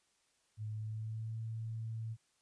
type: tone with pitch glide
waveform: sine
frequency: 107.5 to 112.26 Hz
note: A2 to A2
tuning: -40 to +35 cents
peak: -38 dBFS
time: 0.57-2.17 s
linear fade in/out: 50 ms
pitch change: +75 cents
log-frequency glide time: 0.69-1.39 s
effects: white hiss -75 dBFS RMS until 2.41 s + resampled to 22050 Hz